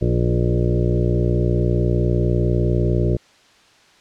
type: harmonic tone with a mistuned harmonic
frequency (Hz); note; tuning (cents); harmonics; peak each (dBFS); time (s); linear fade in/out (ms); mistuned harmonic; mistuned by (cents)
59.9; A#1; +48; 1 / 2 / 3 / 4 / 5 / 6 / 7 / 8 / 9 / 10; -21 / -19 / -24 / -34 / -30 / -24 / -28 / -30 / -37 / -31; 0.01-3.17; 10; 6; -23
effects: white hiss -52 dBFS RMS until 4 s + low-pass 5000 Hz 12 dB/octave